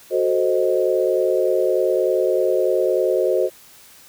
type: chord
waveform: sine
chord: F# diminished seventh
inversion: none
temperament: equal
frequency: 370 / 440 / 523.3 / 622.3 Hz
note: F#4 / A4 / C5 / Eb5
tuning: 0 / 0 / 0 / 0 cents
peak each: -20 / -23 / -20 / -23 dBFS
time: 0.1-3.5 s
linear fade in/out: 50 ms
effects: white hiss -47 dBFS RMS until 4.08 s